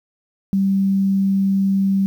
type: tone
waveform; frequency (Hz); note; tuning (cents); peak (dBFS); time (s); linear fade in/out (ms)
sine; 194.7; G3; -12; -14; 0.53-2.06; 0
effects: 8-bit